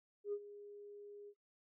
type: tone with ADSR envelope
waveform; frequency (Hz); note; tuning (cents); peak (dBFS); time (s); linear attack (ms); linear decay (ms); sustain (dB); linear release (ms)
sine; 410; G#4; -22; -35; 0.24-1.34; 87; 59; -16; 57
effects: noise-tail reverb RT60 0.1 s tail -20 dB re dry + tanh soft clip ceiling -32 dBFS